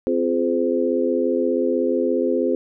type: harmonic tone with a mistuned harmonic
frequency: 86 Hz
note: F2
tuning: 26 cents flat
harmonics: 3 / 4 / 5 / 6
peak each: -23 / -23 / -23 / -23 dBFS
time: 0.07-2.55 s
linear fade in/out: 0 ms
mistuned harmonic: 5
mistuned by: -38 cents
effects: none